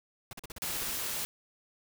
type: noise bursts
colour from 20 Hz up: pink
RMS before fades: -43 dBFS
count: 10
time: 0.31-0.898 s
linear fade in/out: 2 ms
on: 21 ms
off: 42 ms
type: noise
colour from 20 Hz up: white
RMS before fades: -35 dBFS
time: 0.62-1.25 s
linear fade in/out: 0 ms
effects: none